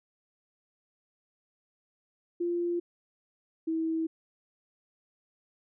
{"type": "tone pair in turn", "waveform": "sine", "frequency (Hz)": [346.5, 323.6], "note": ["F4", "E4"], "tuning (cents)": [-14, -32], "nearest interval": "minor second", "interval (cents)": 118, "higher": "first", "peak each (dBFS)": [-27, -27], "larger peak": "neither", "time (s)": [[2.4, 2.8], [3.67, 4.07]], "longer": "neither", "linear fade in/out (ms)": 10, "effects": []}